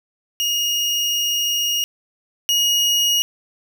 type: tone pair in turn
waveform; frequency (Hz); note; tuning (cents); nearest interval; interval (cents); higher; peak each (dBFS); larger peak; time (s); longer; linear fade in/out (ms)
30% pulse; 2861 / 2881; F7 / F#7; +41 / -47; unison; 12; second; -15 / -12; second; 0.4-1.84 / 2.49-3.22; first; 0
effects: none